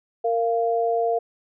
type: tone pair together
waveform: sine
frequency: 461.9 / 692 Hz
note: A#4 / F5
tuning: -16 / -16 cents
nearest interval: perfect fifth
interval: 700 cents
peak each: -22 dBFS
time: 0.24-1.19 s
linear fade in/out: 10 ms
effects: none